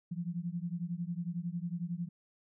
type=beating tone pair; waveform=sine; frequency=168.1 / 179.1 Hz; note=E3 / F3; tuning=+34 / +44 cents; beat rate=11 Hz; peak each=-37 / -38 dBFS; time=0.11-2.09 s; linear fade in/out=10 ms; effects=none